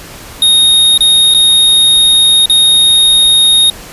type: tone with dropouts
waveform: square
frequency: 3721 Hz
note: A#7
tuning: 4 cents flat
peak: -5 dBFS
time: 0.42-3.7 s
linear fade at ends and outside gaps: 2 ms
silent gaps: 0.977-1.006 / 1.34-1.346 / 2.458-2.497 s
effects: pink hiss -30 dBFS RMS until 3.92 s + resampled to 32000 Hz